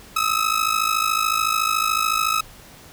sawtooth ring-modulated tone, 1283 Hz, E6, 47 cents flat, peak -12 dBFS, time 0.16-2.41 s, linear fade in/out 5 ms, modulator 26.9 Hz, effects pink hiss -45 dBFS RMS until 2.92 s

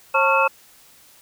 sine tone cluster, 540 / 895 / 1106 / 1378 / 2584 Hz, C#5 / A5 / C#6 / F6 / E7, -45 / +29 / -4 / -24 / -35 cents, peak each -21 dBFS, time 0.14-0.48 s, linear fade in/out 10 ms, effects white hiss -51 dBFS RMS until 1.21 s

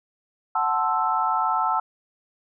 sine chord, F# half-diminished seventh, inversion none, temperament equal, 740 / 880 / 1046.5 / 1318.5 Hz, F#5 / A5 / C6 / E6, 0 / 0 / 0 / 0 cents, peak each -27 / -24 / -29 / -24 dBFS, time 0.55-1.8 s, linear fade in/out 5 ms, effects none

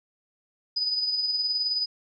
sine tone with tremolo, 4978 Hz, D#8, in tune, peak -22 dBFS, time 0.76-1.86 s, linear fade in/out 10 ms, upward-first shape sine, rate 19 Hz, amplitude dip 45%, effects none

